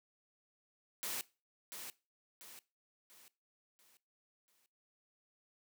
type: noise with echo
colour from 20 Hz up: white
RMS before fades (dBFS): -40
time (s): 1.03-1.21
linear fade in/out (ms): 0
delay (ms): 690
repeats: 5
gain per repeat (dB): -7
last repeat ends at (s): 4.66
effects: noise-tail reverb RT60 0.3 s tail -20 dB re dry + high-pass 200 Hz 12 dB/octave